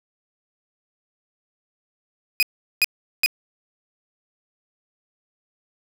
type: tone bursts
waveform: 30% pulse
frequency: 2489 Hz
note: D#7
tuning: in tune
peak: -12 dBFS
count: 3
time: 2.4-3.261 s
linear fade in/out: 0 ms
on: 27 ms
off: 390 ms
effects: none